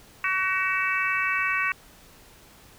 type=harmonic tone; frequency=377.4 Hz; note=F#4; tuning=34 cents sharp; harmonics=3 / 4 / 5 / 6 / 7; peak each=-29 / -29 / -29 / -29 / -29 dBFS; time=0.24-1.72 s; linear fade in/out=2 ms; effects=pink hiss -52 dBFS RMS until 2.78 s